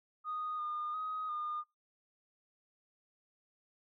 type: tone with pitch steps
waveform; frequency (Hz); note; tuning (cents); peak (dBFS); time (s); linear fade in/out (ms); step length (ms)
sine; 1239 / 1216 / 1257 / 1216; D#6 / D#6 / D#6 / D#6; -8 / -40 / +17 / -40; -35; 0.24-1.64; 50; 350
effects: noise-tail reverb RT60 0.2 s tail -19 dB re dry + tanh soft clip ceiling -31 dBFS